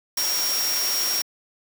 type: tone in noise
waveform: sine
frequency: 5588 Hz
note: F8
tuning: in tune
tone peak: -23 dBFS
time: 0.17-1.22 s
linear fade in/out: 5 ms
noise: white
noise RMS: -27 dBFS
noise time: 0.17-1.22 s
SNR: +1 dB
effects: high-pass 300 Hz 12 dB/octave